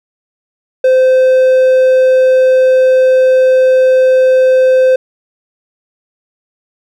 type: tone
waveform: triangle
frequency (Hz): 517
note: C5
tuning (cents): -21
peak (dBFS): -3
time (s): 0.84-4.96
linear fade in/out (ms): 5
effects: none